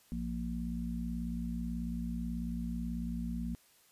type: harmonic tone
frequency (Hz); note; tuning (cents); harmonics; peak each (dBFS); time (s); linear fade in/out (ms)
58.27; A#1; 0; 1 / 3 / 4; -39 / -39 / -38; 0.12-3.55; 0
effects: white hiss -65 dBFS RMS until 3.91 s + resampled to 32000 Hz